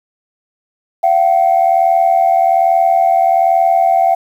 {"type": "tone pair together", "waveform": "sine", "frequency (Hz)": [682.8, 764], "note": ["F5", "G5"], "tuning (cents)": [-39, -45], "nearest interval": "major second", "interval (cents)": 194, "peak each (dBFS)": -10, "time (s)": [1.03, 4.15], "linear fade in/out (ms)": 10, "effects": ["tanh soft clip ceiling -3 dBFS", "7-bit"]}